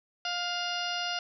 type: harmonic tone with a mistuned harmonic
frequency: 706 Hz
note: F5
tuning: 19 cents sharp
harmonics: 1 / 2 / 3 / 4 / 5 / 6 / 7 / 8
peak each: -36 / -36 / -44 / -35 / -43 / -43 / -38 / -45 dBFS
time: 0.25-1.19 s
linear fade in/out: 2 ms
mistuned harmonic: 3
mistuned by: -26 cents
effects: none